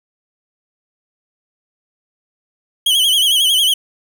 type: tone with vibrato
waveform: 45% pulse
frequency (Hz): 3136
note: G7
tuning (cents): 0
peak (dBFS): -11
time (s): 2.86-3.74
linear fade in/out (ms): 5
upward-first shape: sine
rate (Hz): 11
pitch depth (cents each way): 98
effects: none